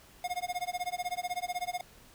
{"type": "tone with tremolo", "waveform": "square", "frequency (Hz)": 717, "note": "F5", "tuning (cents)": 45, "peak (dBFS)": -30, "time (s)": [0.24, 1.81], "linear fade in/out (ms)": 2, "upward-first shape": "sine", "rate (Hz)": 16, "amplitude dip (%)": 100, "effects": ["pink hiss -57 dBFS RMS until 2.14 s"]}